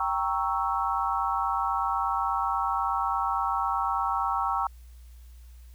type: chord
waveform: sine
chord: G diminished seventh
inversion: none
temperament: equal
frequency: 784 / 932.3 / 1108.7 / 1318.5 Hz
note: G5 / Bb5 / Db6 / Fb6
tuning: 0 / 0 / 0 / 0 cents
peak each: -30 dBFS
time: 0-4.67 s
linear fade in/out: 2 ms
effects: added 60 Hz sine -45 dBFS peak until 5.74 s + white hiss -63 dBFS RMS until 5.74 s